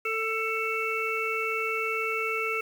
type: harmonic tone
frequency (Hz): 444.2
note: A4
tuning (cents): +16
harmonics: 1 / 3 / 5 / 6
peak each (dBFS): -32 / -32 / -32 / -32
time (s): 0.05-2.61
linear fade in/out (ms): 5
effects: 8-bit